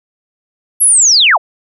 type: linear sweep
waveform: sine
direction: down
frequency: 11470 to 521 Hz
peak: -5 dBFS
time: 0.8-1.38 s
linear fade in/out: 20 ms
effects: none

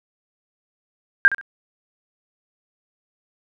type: tone with echo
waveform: sine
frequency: 1600 Hz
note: G6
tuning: 35 cents sharp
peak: -7 dBFS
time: 1.25-1.28 s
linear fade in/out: 0 ms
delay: 66 ms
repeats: 2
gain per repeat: -13 dB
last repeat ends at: 1.412 s
effects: none

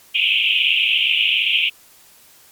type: band-pass noise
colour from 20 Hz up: white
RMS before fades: -17 dBFS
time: 0.14-1.7 s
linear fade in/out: 20 ms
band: 2400 to 3200 Hz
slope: 96 dB/octave
effects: white hiss -49 dBFS RMS until 2.51 s + MP3 96 kbps

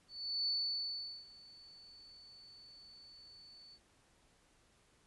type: tone with ADSR envelope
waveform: sine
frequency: 4478 Hz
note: C#8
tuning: 17 cents sharp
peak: -32 dBFS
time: 0.08-3.79 s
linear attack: 390 ms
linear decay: 780 ms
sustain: -23 dB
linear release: 53 ms
effects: pink hiss -70 dBFS RMS until 5.06 s + resampled to 24000 Hz

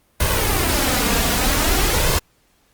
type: noise with flanger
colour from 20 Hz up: pink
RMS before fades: -18 dBFS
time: 0.2-2.19 s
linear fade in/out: 5 ms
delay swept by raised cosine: 1.9 to 4.3 ms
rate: 0.51 Hz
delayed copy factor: +0.55
effects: pink hiss -60 dBFS RMS until 2.73 s + Opus 32 kbps

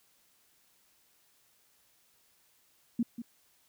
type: tone with echo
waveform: sine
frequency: 235 Hz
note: A#3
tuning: 14 cents sharp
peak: -25 dBFS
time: 2.99-3.03 s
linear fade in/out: 5 ms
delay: 190 ms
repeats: 1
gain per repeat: -11 dB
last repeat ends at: 3.22 s
effects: white hiss -68 dBFS RMS until 3.68 s

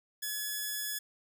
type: tone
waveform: 5% pulse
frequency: 1701 Hz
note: G#6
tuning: 41 cents sharp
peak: -23 dBFS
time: 0.22-0.99 s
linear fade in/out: 10 ms
effects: none

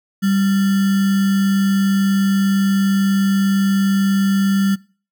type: tone with sample-and-hold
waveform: sine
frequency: 196 Hz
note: G3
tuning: in tune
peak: -13 dBFS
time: 0.22-4.76 s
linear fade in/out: 20 ms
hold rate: 1575 Hz
effects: noise-tail reverb RT60 0.4 s tail -23 dB re dry

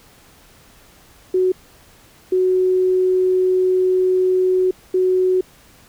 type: tone bursts at uneven times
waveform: sine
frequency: 370 Hz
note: F#4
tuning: in tune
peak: -13 dBFS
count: 3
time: 1.34-1.52 / 2.32-4.71 / 4.94-5.41 s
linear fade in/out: 5 ms
effects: pink hiss -49 dBFS RMS until 5.88 s

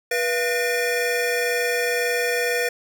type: tone cluster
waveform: square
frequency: 486.2 / 686 / 1821 / 2409 Hz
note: B4 / F5 / A#6 / D7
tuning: -27 / -31 / -41 / +43 cents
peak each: -24 / -31 / -26 / -30 dBFS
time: 0.11-2.69 s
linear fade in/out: 5 ms
effects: none

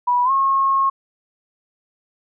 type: tone with pitch glide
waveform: sine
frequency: 978 to 1085.2 Hz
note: B5 to C#6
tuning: -17 to -37 cents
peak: -14 dBFS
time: 0.07-0.9 s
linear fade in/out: 10 ms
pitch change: +180 cents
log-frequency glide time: 0.24-0.31 s
effects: none

